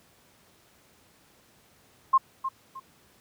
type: tone with echo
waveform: sine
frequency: 1064 Hz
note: C6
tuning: 29 cents sharp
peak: -15 dBFS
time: 2.13-2.18 s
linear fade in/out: 10 ms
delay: 310 ms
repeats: 2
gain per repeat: -11 dB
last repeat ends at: 2.8 s
effects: pink hiss -60 dBFS RMS until 3.2 s + high-pass 80 Hz 12 dB/octave